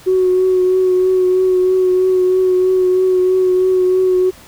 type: tone with vibrato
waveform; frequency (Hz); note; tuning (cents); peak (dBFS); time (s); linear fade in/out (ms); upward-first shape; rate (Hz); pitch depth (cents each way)
sine; 370; F#4; 0; -9; 0.06-4.31; 20; triangle; 3.1; 23
effects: tanh soft clip ceiling -5 dBFS + pink hiss -41 dBFS RMS until 4.47 s